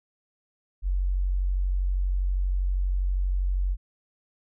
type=tone; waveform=sine; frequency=46.25 Hz; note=F#1; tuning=in tune; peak=-22 dBFS; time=0.82-3.77 s; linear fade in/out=50 ms; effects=none